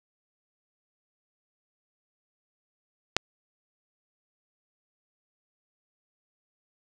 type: click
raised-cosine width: 0.2 ms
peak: -3 dBFS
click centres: 3.166 s
effects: none